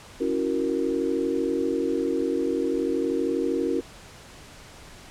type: chord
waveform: sine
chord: F# dominant seventh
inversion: second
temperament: equal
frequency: 277.2 / 329.6 / 370 / 466.2 Hz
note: C#4 / E4 / F#4 / A#4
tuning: 0 / 0 / 0 / 0 cents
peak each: -28 dBFS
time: 0.2-3.81 s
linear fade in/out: 10 ms
effects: pink hiss -46 dBFS RMS until 5.1 s + low-pass 9000 Hz 12 dB/octave